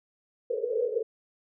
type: band-pass noise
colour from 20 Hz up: pink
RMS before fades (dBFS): -29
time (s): 0.5-1.03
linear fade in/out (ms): 5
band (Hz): 440 to 500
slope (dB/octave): 96
effects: none